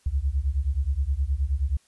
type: beating tone pair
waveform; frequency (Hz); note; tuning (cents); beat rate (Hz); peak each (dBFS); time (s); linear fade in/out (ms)
sine; 64.4 / 73.9; C2 / D2; -27 / +11; 9.5; -25; 0.06-1.77; 5
effects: white hiss -63 dBFS RMS until 1.87 s + resampled to 24000 Hz